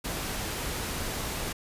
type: noise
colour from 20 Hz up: pink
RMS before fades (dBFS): -33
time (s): 0.04-1.53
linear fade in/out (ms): 10
effects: resampled to 32000 Hz